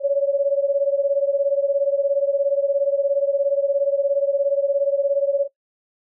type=beating tone pair; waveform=sine; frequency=554.4 / 571.4 Hz; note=C#5 / D5; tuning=0 / -48 cents; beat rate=17 Hz; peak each=-18 / -21 dBFS; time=0-5.48 s; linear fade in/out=50 ms; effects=noise-tail reverb RT60 0.1 s tail -17 dB re dry